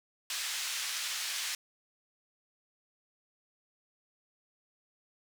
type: band-pass noise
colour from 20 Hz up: white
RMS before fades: -36 dBFS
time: 0.3-1.55 s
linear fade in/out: 2 ms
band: 1600 to 6400 Hz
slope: 12 dB/octave
effects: none